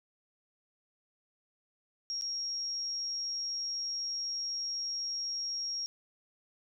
sine tone with dropouts, 5588 Hz, F8, in tune, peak -33 dBFS, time 2.1-5.86 s, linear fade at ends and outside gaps 0 ms, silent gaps 2.212-2.221 s, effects none

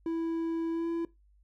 triangle tone with pitch glide, 329.6 to 334.8 Hz, E4 to E4, 0 to +27 cents, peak -27 dBFS, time 0.06-1.05 s, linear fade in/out 2 ms, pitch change +27 cents, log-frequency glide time 0.71-0.88 s, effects noise-tail reverb RT60 0.2 s tail -20 dB re dry + added 50 Hz sine -60 dBFS peak until 1.43 s

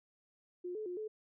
sine tone with pitch steps, 357.2 / 430.4 / 357.5 / 431 Hz, F4 / A4 / F4 / A4, +39 / -38 / +41 / -36 cents, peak -38 dBFS, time 0.64-1.08 s, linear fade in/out 10 ms, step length 110 ms, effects none

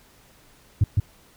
sine tone with echo, 100.7 Hz, G2, 47 cents sharp, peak -11 dBFS, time 0.81-0.84 s, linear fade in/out 5 ms, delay 160 ms, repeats 1, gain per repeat -2 dB, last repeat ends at 1 s, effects tanh soft clip ceiling -12 dBFS + pink hiss -55 dBFS RMS until 1.36 s

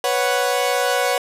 sawtooth chord, B suspended second, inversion none, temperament equal, 493.9 / 554.4 / 740 Hz, B4 / C#5 / F#5, 0 / 0 / 0 cents, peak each -18 dBFS, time 0.04-1.18 s, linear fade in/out 2 ms, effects resampled to 32000 Hz + 8-bit

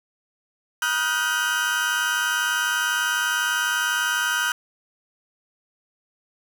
35% pulse tone cluster, 962 / 1252 / 1444 / 1544 Hz, B5 / D#6 / F#6 / G6, -46 / +10 / -43 / -27 cents, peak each -30 / -29 / -23 / -23 dBFS, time 0.82-4.52 s, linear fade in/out 2 ms, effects none

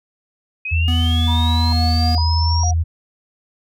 sine linear sweep, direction up, 2489 to 5780 Hz, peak -22 dBFS, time 0.65-2.71 s, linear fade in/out 5 ms
sine tone, 82.2 Hz, E2, 4 cents flat, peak -14 dBFS, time 0.71-2.84 s, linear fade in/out 20 ms
square tone with pitch glide, 246.9 to 241.1 Hz, B3 to B3, 0 to -41 cents, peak -24 dBFS, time 0.88-2.15 s, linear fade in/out 0 ms, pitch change -41 cents, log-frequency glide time 1.02-1.29 s
sine tone with vibrato, 830.6 Hz, G#5, in tune, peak -24 dBFS, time 1.27-2.74 s, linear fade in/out 20 ms, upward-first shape square, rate 1.1 Hz, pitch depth 250 cents each way
effects none

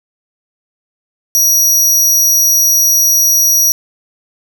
sawtooth tone, 5770 Hz, F#8, 44 cents flat, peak -5 dBFS, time 1.35-3.72 s, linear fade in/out 0 ms, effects none

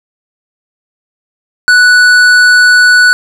sine tone with hard clipping, 1480 Hz, F#6, in tune, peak -4 dBFS, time 1.68-3.13 s, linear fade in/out 0 ms, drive 10 dB, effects none

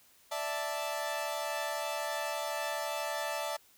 sawtooth chord, D suspended second, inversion none, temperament equal, 587.3 / 659.3 / 880 Hz, D5 / E5 / A5, 0 / 0 / 0 cents, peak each -34 dBFS, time 0.31-3.57 s, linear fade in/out 10 ms, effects white hiss -63 dBFS RMS until 3.77 s

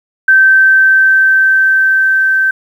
sine tone with level ramp, 1551 Hz, G6, 19 cents flat, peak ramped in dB -3 to -8 dBFS, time 0.28-2.51 s, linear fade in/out 5 ms, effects 7-bit

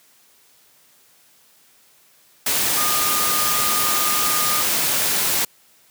sine tone in noise, 1221 Hz, D#6, 33 cents flat, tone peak -24 dBFS, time 2.77-4.62 s, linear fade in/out 5 ms, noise white, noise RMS -20 dBFS, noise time 2.46-5.45 s, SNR -7 dB, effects white hiss -55 dBFS RMS until 5.9 s + high-pass 100 Hz 12 dB/octave

